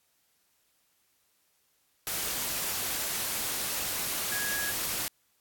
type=tone in noise; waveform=sine; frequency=1661.2 Hz; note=G#6; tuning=in tune; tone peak=-32 dBFS; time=4.32-4.71 s; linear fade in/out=0 ms; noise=white; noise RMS=-32 dBFS; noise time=2.07-5.08 s; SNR=-3 dB; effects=white hiss -71 dBFS RMS until 5.4 s + AAC 64 kbps